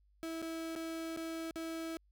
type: tone with dropouts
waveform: 35% pulse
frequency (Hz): 326.3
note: E4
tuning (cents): -18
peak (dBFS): -37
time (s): 0.23-1.97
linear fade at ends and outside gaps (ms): 0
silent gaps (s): 0.418-0.425 / 0.753-0.761 / 1.164-1.172 / 1.509-1.558
effects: added 50 Hz sine -66 dBFS peak until 2.11 s